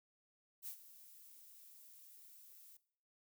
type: noise with ADSR envelope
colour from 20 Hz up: violet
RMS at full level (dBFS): -45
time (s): 0.62-2.77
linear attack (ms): 52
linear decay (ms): 87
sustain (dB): -15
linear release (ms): 4
effects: noise-tail reverb RT60 0.6 s tail -19 dB re dry

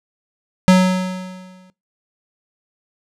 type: tone with exponential decay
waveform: square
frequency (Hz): 185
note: F#3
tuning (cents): 0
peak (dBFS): -6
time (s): 0.68-1.7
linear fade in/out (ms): 0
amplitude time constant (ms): 220
effects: noise-tail reverb RT60 0.2 s tail -20 dB re dry + low-pass 8000 Hz 12 dB/octave

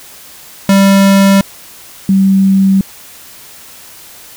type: tone pair in turn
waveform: square / sine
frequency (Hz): 196.1 / 193.29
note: G3 / G3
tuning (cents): +1 / -24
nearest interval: unison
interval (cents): 25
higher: first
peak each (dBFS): -5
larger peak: neither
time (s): 0.69-1.41 / 2.09-2.81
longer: neither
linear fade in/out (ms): 2
effects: white hiss -35 dBFS RMS until 4.36 s

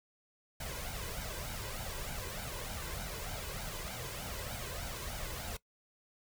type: noise with flanger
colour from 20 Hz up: pink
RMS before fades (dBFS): -41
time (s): 0.6-5.57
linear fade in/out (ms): 5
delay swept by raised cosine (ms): 1.3 to 2.02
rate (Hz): 3.3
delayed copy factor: +0.65
effects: noise-tail reverb RT60 0.1 s tail -20 dB re dry

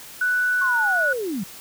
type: tone with pitch glide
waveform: sine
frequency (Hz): 1484 to 1468.7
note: F#6 to F#6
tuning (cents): +5 to -13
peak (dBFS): -18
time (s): 0.21-1.13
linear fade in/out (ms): 5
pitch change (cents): -18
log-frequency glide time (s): 0.6-0.69
type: linear sweep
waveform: sine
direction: down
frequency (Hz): 1108.7 to 168.8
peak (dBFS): -24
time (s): 0.61-1.44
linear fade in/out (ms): 10
effects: white hiss -41 dBFS RMS until 1.6 s

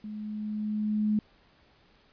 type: tone with level ramp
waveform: sine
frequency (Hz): 212.2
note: G#3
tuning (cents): +38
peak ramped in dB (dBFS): -36 to -22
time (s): 0.04-1.19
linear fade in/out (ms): 2
effects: pink hiss -62 dBFS RMS until 2.12 s + resampled to 11025 Hz

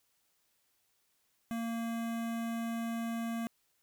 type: tone with notch filter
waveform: square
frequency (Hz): 230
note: A#3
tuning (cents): -23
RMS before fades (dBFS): -36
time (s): 1.51-3.47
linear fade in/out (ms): 0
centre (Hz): 4700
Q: 1.4
effects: white hiss -75 dBFS RMS until 3.82 s

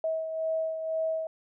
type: beating tone pair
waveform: sine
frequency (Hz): 642 / 644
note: E5 / E5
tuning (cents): -46 / -41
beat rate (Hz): 2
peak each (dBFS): -28 / -37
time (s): 0.04-1.27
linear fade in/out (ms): 2
effects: none

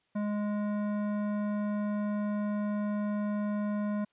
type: tone with hard clipping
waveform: triangle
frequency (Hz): 207.7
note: G#3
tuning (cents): 0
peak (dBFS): -31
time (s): 0.15-4.05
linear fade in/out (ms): 10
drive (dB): 17
effects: white hiss -73 dBFS RMS until 4.12 s + resampled to 8000 Hz

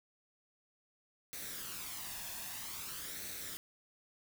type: noise with flanger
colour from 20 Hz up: white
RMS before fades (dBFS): -44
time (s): 1.33-3.57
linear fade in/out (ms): 0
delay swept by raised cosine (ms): 0.49 to 1.16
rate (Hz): 0.51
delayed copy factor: +0.55
effects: none

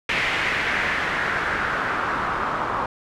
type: noise with low-pass filter sweep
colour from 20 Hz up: white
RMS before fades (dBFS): -24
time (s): 0.09-2.86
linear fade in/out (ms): 2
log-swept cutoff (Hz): 2300 to 1100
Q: 2.7
effects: none

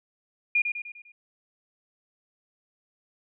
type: tone with echo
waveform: sine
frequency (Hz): 2425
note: D#7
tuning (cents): -45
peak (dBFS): -19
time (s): 0.55-0.62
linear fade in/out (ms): 5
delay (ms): 100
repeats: 5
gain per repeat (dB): -6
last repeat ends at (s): 1.12
effects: none

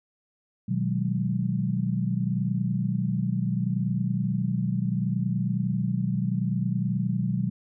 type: chord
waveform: sine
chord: G# minor seventh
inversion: first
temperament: equal with one note detuned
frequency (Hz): 123.47 / 155.56 / 185 / 205.7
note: B2 / D#3 / F#3 / G#3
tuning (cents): 0 / 0 / 0 / -16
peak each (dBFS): -28 / -31 / -27 / -32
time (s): 0.68-7.5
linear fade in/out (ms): 10
effects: none

